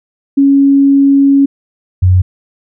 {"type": "tone pair in turn", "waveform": "sine", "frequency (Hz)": [277.2, 91.79], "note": ["C#4", "F#2"], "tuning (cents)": [0, -13], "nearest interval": "octave + perfect fifth", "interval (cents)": 1913, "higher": "first", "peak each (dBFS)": -4, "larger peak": "neither", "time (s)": [[0.37, 1.46], [2.02, 2.22]], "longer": "first", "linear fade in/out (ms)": 10, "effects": []}